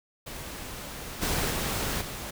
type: noise with level steps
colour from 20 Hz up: pink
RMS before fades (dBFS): -39 / -28 / -30 / -37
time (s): 0.26-2.31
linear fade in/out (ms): 10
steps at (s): 1.21 / 1.49 / 2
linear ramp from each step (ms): 20
effects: none